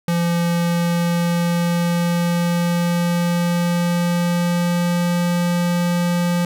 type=tone with pitch glide; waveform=square; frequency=171.3 to 174.5 Hz; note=F3 to F3; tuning=-33 to -1 cents; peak=-17 dBFS; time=0.08-6.45 s; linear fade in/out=2 ms; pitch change=+32 cents; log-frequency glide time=0.3-5.24 s; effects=9-bit